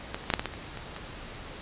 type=clicks; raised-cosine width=0.3 ms; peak=-15 / -27 / -9 / -6 / -13 / -14 / -24 / -22 / -23 dBFS; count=9; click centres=0.145 / 0.24 / 0.302 / 0.338 / 0.395 / 0.457 / 0.538 / 0.773 / 0.964 s; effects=pink hiss -42 dBFS RMS until 1.61 s + resampled to 8000 Hz